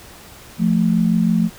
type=tone pair together; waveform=sine; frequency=174.61 / 220.8 Hz; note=F3 / A3; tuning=0 / +6 cents; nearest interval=major third; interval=406 cents; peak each=-16 dBFS; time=0.58-1.5 s; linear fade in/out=50 ms; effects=pink hiss -41 dBFS RMS until 1.58 s